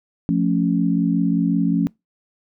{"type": "chord", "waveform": "sine", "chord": "F augmented", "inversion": "none", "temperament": "equal", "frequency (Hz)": [174.61, 220, 277.2], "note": ["F3", "A3", "C#4"], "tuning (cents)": [0, 0, 0], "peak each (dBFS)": [-19, -22, -20], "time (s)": [0.29, 1.87], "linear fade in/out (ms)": 0, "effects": ["noise-tail reverb RT60 0.2 s tail -25 dB re dry"]}